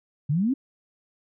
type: exponential sweep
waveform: sine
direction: up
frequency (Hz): 135 to 285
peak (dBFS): -20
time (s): 0.29-0.54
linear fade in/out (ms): 10
effects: none